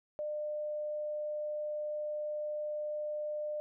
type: tone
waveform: sine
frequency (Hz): 601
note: D5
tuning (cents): +40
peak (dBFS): -34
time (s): 0.19-3.6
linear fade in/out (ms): 0
effects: none